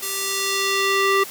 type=tone with band-pass filter sweep; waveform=square; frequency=392 Hz; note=G4; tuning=in tune; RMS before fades=-21 dBFS; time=0.02-1.24 s; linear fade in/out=10 ms; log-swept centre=12000 to 1500 Hz; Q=0.71; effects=white hiss -36 dBFS RMS until 1.3 s + high-pass 150 Hz 12 dB/octave